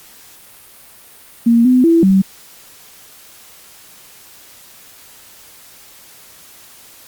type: tone with pitch steps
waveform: sine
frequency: 233.1 / 253 / 332.8 / 191.9 Hz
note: A#3 / B3 / E4 / G3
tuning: 0 / +42 / +17 / -37 cents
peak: -7 dBFS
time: 1.46-2.22 s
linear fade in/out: 10 ms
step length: 190 ms
effects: white hiss -42 dBFS RMS until 7.07 s + Opus 48 kbps